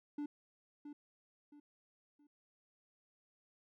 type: tone with echo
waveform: triangle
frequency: 292.8 Hz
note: D4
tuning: 5 cents flat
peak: -36 dBFS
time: 0.18-0.26 s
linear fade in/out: 5 ms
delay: 670 ms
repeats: 3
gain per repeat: -9 dB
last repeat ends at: 2.27 s
effects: none